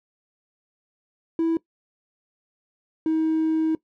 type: tone pair in turn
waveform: triangle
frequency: 328.4 / 318.1 Hz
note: E4 / D#4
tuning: -6 / +38 cents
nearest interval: minor second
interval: 56 cents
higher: first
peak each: -16 dBFS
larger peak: neither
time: 1.39-1.57 / 3.06-3.75 s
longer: second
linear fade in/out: 2 ms
effects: noise-tail reverb RT60 0.1 s tail -21 dB re dry + tanh soft clip ceiling -15 dBFS